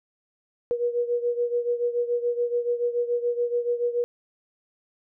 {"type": "beating tone pair", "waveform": "sine", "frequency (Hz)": [478.6, 485.6], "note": ["A#4", "B4"], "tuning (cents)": [46, -29], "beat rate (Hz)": 7, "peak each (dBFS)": [-24, -28], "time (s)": [0.71, 4.04], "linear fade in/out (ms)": 0, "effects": []}